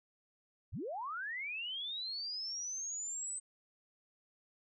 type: linear sweep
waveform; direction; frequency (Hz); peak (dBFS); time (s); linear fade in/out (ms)
sine; up; 46.25 to 8160; -38; 0.72-3.4; 20
effects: none